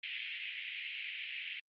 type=band-pass noise; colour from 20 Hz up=pink; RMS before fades=-42 dBFS; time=0.03-1.6 s; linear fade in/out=5 ms; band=2100 to 3100 Hz; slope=48 dB/octave; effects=Opus 32 kbps